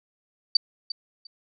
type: tone with echo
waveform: sine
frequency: 4612 Hz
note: D8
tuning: 32 cents flat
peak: -13 dBFS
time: 0.55-0.57 s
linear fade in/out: 5 ms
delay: 350 ms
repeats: 2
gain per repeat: -14 dB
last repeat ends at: 1.27 s
effects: none